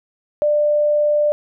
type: tone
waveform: sine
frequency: 594 Hz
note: D5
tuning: 20 cents sharp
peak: -13 dBFS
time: 0.42-1.32 s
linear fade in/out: 0 ms
effects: none